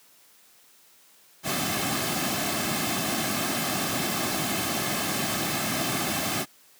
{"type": "noise with comb filter", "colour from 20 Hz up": "pink", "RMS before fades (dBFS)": -27, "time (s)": [1.43, 6.46], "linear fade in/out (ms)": 50, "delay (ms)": 2.1, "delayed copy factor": -0.6, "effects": ["white hiss -57 dBFS RMS until 6.79 s", "high-pass 150 Hz 12 dB/octave"]}